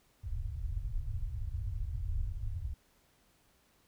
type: low-pass noise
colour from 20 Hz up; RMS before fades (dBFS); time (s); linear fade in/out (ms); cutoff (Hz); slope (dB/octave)
pink; -36; 0.23-2.74; 10; 110; 48
effects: pink hiss -69 dBFS RMS until 3.87 s